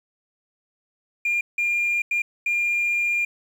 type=tone bursts at uneven times; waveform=triangle; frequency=2405 Hz; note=D7; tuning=41 cents sharp; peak=-17 dBFS; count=4; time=1.25-1.41 / 1.58-2.02 / 2.11-2.22 / 2.46-3.25 s; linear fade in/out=5 ms; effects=tanh soft clip ceiling -16 dBFS + 9-bit